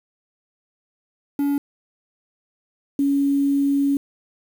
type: tone pair in turn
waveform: triangle / sine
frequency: 284 / 279.8 Hz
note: C#4 / C#4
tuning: +42 / +16 cents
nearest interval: unison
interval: 26 cents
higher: first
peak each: -16 dBFS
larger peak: neither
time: 1.39-1.58 / 2.99-3.97 s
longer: second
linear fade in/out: 2 ms
effects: 7-bit